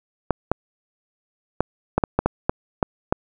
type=clicks; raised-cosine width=1 ms; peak=-3 dBFS; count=10; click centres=0.307 / 0.516 / 1.606 / 1.98 / 2.038 / 2.19 / 2.26 / 2.495 / 2.828 / 3.125 s; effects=none